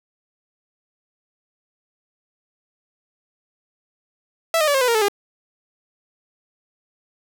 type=tone with pitch steps; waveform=sawtooth; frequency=659.3 / 615.1 / 574 / 535.5 / 499.7 / 466.2 / 435 / 405.8 Hz; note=E5 / D#5 / D5 / C5 / B4 / A#4 / A4 / G#4; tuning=0 / -20 / -40 / +40 / +20 / 0 / -20 / -40 cents; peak=-12 dBFS; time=4.54-5.084 s; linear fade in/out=2 ms; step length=68 ms; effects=none